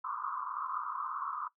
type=band-pass noise; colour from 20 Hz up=white; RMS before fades=-38 dBFS; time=0.04-1.48 s; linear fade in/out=5 ms; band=1000 to 1300 Hz; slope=96 dB/octave; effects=noise-tail reverb RT60 0.1 s tail -17 dB re dry